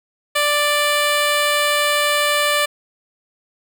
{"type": "tone", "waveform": "10% pulse", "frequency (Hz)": 588, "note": "D5", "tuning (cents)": 2, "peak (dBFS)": -7, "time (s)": [0.35, 2.66], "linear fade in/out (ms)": 10, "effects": []}